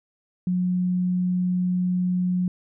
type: tone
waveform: sine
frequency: 180.9 Hz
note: F#3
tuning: 39 cents flat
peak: -20 dBFS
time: 0.47-2.48 s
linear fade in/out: 2 ms
effects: none